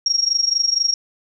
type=tone with amplitude modulation; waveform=sine; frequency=5588 Hz; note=F8; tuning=in tune; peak=-12 dBFS; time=0.06-0.94 s; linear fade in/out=2 ms; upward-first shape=sine; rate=24.2 Hz; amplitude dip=85%; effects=none